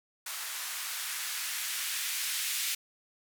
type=noise with band-pass filter sweep; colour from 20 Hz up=violet; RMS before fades=-35 dBFS; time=0.26-2.75 s; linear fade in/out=5 ms; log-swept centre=1100 to 2300 Hz; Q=1.2; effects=none